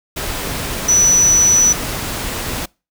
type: tone in noise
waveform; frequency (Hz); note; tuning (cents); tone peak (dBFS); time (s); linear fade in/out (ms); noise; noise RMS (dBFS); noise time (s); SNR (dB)
sine; 5940; F#8; +6; -9; 0.88-1.73; 10; pink; -23; 0.16-2.66; +11
effects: noise-tail reverb RT60 0.3 s tail -26 dB re dry